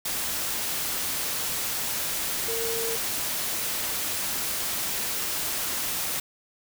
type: tone in noise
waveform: sine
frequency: 456.9 Hz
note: A#4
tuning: 35 cents flat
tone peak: -30 dBFS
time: 2.48-2.96 s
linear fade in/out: 5 ms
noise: white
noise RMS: -29 dBFS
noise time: 0.05-6.2 s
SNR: -4 dB
effects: none